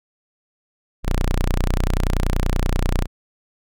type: tone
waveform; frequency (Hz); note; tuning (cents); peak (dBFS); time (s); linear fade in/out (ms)
sawtooth; 30.35; B0; -29; -13; 1.03-3.07; 50
effects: none